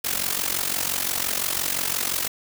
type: noise with amplitude modulation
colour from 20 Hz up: white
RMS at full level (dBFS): -22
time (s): 0.04-2.28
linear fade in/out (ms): 10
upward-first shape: sine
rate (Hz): 45.8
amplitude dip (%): 80
effects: none